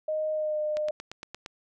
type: tone with pitch glide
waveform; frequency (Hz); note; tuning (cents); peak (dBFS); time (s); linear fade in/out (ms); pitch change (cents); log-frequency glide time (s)
sine; 620 to 606.9; D#5 to D#5; -6 to -43; -26; 0.08-0.91; 5; -37; 0.32-0.6
type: click train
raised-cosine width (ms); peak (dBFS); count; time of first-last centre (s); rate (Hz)
0.2; -21; 7; 0.77-1.461; 8.68
effects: none